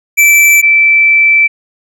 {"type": "tone pair in turn", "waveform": ["square", "sine"], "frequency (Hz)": [2326, 2326], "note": ["D7", "D7"], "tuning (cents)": [-17, -17], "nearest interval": "unison", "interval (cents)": 0, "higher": "neither", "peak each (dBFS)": -4, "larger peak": "neither", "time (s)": [[0.17, 0.62], [0.62, 1.48]], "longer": "second", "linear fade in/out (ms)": 20, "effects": []}